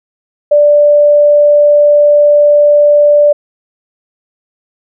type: tone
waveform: sine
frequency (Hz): 587.3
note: D5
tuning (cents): 0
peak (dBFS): -3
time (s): 0.51-3.33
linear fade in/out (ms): 10
effects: none